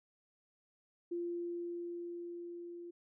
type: tone with level ramp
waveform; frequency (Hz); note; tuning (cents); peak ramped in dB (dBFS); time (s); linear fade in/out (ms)
sine; 345.8; F4; -17; -35 to -45; 1.11-2.91; 10
effects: none